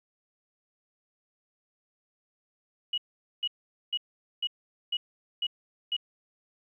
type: tone bursts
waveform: sine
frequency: 2912 Hz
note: F#7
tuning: 28 cents flat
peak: -26 dBFS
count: 7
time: 2.93-5.966 s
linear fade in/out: 5 ms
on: 48 ms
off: 450 ms
effects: 11-bit